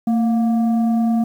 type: tone pair together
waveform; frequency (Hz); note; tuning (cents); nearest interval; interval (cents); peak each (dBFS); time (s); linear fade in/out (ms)
sine; 227.1 / 711.1; A#3 / F5; -45 / +31; octave + minor sixth; 1976; -13 / -24; 0.07-1.24; 5
effects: tanh soft clip ceiling -11 dBFS + 8-bit